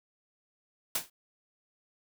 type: noise with exponential decay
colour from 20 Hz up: white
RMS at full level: -26 dBFS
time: 0.95-1.1 s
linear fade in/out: 5 ms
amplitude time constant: 32 ms
effects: none